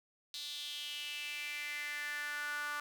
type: tone with high-pass filter sweep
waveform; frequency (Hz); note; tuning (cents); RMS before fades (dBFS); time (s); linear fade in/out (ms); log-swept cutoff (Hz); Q
sawtooth; 293.7; D4; 0; -41; 0.34-2.8; 0; 3900 to 1300; 5.1
effects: 11-bit